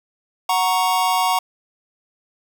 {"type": "chord", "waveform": "square", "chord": "F# major", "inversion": "none", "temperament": "equal", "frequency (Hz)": [740, 932.3, 1108.7], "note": ["F#5", "A#5", "C#6"], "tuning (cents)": [0, 0, 0], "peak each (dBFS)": [-21, -21, -23], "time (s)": [0.49, 1.39], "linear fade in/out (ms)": 5, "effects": []}